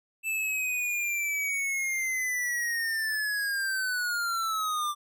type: linear sweep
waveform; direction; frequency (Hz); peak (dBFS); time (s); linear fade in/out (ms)
square; down; 2648 to 1174.7; -28; 0.23-4.95; 50
effects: none